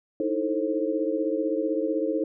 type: tone cluster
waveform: sine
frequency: 308.6 / 324.4 / 441.4 / 531 Hz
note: D#4 / E4 / A4 / C5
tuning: -14 / -28 / +5 / +25 cents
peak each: -29 dBFS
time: 0.2-2.24 s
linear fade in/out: 2 ms
effects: none